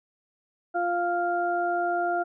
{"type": "harmonic tone", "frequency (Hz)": 349.2, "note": "F4", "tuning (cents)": 0, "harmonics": [1, 2, 4], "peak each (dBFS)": [-30, -25, -31], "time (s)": [0.74, 2.24], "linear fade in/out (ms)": 20, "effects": []}